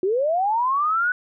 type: linear sweep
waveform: sine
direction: up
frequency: 353.7 to 1498 Hz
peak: -18 dBFS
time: 0.03-1.12 s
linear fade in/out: 2 ms
effects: none